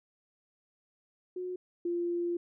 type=tone pair in turn; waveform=sine; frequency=363.8 / 346.3 Hz; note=F#4 / F4; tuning=-29 / -15 cents; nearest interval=minor second; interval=86 cents; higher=first; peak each=-34 / -29 dBFS; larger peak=second; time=1.36-1.56 / 1.85-2.37 s; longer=second; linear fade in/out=5 ms; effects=none